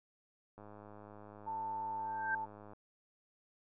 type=click train; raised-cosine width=1 ms; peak=-39 dBFS; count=225; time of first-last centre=0.58-2.734 s; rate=104 Hz
type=tone with pitch glide; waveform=sine; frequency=889 to 882.9 Hz; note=A5 to A5; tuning=+18 to +6 cents; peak=-37 dBFS; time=1.46-2.46 s; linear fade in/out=20 ms; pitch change=-12 cents; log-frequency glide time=1.91-2.25 s
type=tone with exponential growth; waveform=sine; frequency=1568 Hz; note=G6; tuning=in tune; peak=-30 dBFS; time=1.99-2.35 s; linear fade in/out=5 ms; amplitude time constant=77 ms
effects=none